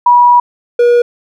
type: tone pair in turn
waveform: sine / triangle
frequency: 970 / 480.3 Hz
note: B5 / B4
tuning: -31 / -48 cents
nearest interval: octave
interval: 1217 cents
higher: first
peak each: -3 dBFS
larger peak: neither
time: 0.06-0.4 / 0.79-1.02 s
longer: first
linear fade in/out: 5 ms
effects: none